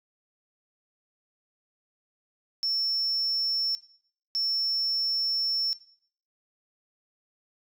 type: tone bursts at uneven times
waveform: sine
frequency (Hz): 5400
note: E8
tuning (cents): +41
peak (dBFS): -24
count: 2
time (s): 2.63-3.75 / 4.35-5.73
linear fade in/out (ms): 0
effects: noise-tail reverb RT60 0.6 s tail -18 dB re dry + tanh soft clip ceiling -21 dBFS